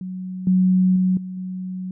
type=tone with level steps; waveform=sine; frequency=185 Hz; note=F#3; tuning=in tune; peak=-27 / -13 / -15 / -28 / -26 dBFS; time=0.01-1.91 s; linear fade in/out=2 ms; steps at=0.47 / 0.96 / 1.17 / 1.37 s; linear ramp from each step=2 ms; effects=none

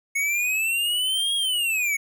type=linear two-way sweep; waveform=square; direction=up then down; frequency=2197 to 3300 to 2197 Hz; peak=-22 dBFS; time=0.15-1.97 s; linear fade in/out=10 ms; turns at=1.35 s; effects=none

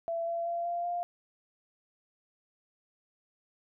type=tone with pitch steps; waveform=sine; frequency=670 / 677.4 / 684.9 / 692.4 / 700.1 Hz; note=E5 / E5 / F5 / F5 / F5; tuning=+28 / +47 / -34 / -15 / +4 cents; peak=-30 dBFS; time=0.08-1.03 s; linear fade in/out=0 ms; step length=190 ms; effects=none

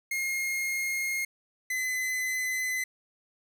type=tone pair in turn; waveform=45% pulse; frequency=2141 / 2026 Hz; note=C7 / B6; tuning=+39 / +44 cents; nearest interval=minor second; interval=95 cents; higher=first; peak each=-28 dBFS; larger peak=neither; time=0.11-1.25 / 1.7-2.84 s; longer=neither; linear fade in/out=5 ms; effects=none

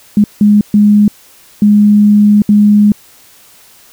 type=tone bursts at uneven times; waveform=sine; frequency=207.6 Hz; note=G#3; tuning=in tune; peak=-3 dBFS; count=5; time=0.17-0.24 / 0.41-0.61 / 0.74-1.08 / 1.62-2.42 / 2.49-2.92 s; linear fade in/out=2 ms; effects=white hiss -42 dBFS RMS until 3.92 s

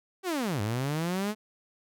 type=linear two-way sweep; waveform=sawtooth; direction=down then up; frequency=391.6 to 98.9 to 217.7 Hz; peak=-24 dBFS; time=0.23-1.35 s; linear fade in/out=50 ms; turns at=0.61 s; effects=none

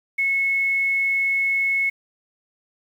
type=tone with quantisation; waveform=sine; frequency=2191 Hz; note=C#7; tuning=21 cents flat; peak=-18 dBFS; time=0.18-1.9 s; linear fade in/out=10 ms; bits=8; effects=none

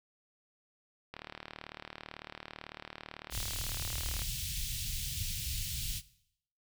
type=click train; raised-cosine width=0.3 ms; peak=-26 dBFS; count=118; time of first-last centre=1.14-4.219 s; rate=38 Hz
type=band-stop noise; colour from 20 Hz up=pink; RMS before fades=-37 dBFS; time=3.3-6.02 s; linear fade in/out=50 ms; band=130 to 2900 Hz; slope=24 dB/octave
effects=noise-tail reverb RT60 0.7 s tail -18 dB re dry

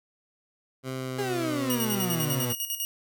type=tone with pitch glide; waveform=15% pulse; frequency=130.81 to 122.05 Hz; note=C3 to B2; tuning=0 to -20 cents; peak=-25 dBFS; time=0.83-2.55 s; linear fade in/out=50 ms; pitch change=-120 cents; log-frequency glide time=0.95-2.08 s
type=exponential sweep; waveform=35% pulse; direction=down; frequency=416.4 to 116.7 Hz; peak=-26 dBFS; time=1.18-2.53 s; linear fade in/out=10 ms
type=tone with tremolo; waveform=5% pulse; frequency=2878 Hz; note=F#7; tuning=49 cents flat; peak=-19 dBFS; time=1.7-2.85 s; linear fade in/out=0 ms; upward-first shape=square; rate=10 Hz; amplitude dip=65%
effects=none

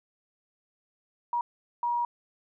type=tone bursts at uneven times; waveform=sine; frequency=955 Hz; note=A#5; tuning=42 cents sharp; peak=-25 dBFS; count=2; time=1.33-1.41 / 1.83-2.05 s; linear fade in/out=2 ms; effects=none

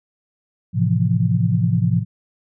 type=chord; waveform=sine; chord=F major seventh; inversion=first; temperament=equal; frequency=110 / 130.81 / 164.81 / 174.61 Hz; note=A2 / C3 / E3 / F3; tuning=0 / 0 / 0 / 0 cents; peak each=-19 / -21 / -22 / -20 dBFS; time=0.73-2.05 s; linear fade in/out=50 ms; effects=none

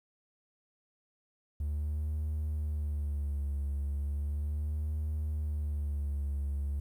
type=tone with vibrato; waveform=triangle; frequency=73.42 Hz; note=D2; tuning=in tune; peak=-28 dBFS; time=1.6-6.8 s; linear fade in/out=5 ms; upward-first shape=sine; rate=0.36 Hz; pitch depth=69 cents each way; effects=tanh soft clip ceiling -25 dBFS + 11-bit

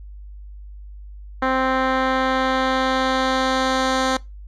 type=tone with low-pass filter sweep; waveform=10% pulse; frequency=261.6 Hz; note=C4; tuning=in tune; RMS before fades=-20 dBFS; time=1.42-4.17 s; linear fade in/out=5 ms; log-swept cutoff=2000 to 6000 Hz; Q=1.1; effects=noise-tail reverb RT60 0.2 s tail -20 dB re dry + added 50 Hz sine -35 dBFS peak until 4.47 s

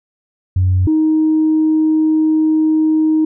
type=tone pair in turn; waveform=sine; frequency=92.3 / 313.2 Hz; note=F#2 / D#4; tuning=-4 / +11 cents; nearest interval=octave + major sixth; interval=2115 cents; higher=second; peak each=-9 dBFS; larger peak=neither; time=0.56-0.87 / 0.87-3.25 s; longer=second; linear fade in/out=5 ms; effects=tanh soft clip ceiling -6 dBFS

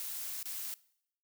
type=noise with dropouts; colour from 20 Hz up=blue; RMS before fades=-40 dBFS; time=0-0.74 s; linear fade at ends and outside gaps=0 ms; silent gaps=0.428-0.456 s; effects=noise-tail reverb RT60 0.7 s tail -21 dB re dry

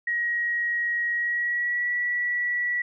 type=tone with pitch glide; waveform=sine; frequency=1896 to 1944.8 Hz; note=A#6 to B6; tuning=+29 to -27 cents; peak=-23 dBFS; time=0.07-2.82 s; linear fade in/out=5 ms; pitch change=+44 cents; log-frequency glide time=1.13-1.92 s; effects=none

